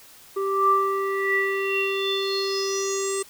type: tone with low-pass filter sweep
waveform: square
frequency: 391.1 Hz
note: G4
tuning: 4 cents flat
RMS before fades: -24 dBFS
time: 0.36-3.23 s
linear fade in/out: 10 ms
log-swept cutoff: 910 to 8400 Hz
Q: 9.5
effects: white hiss -49 dBFS RMS until 3.29 s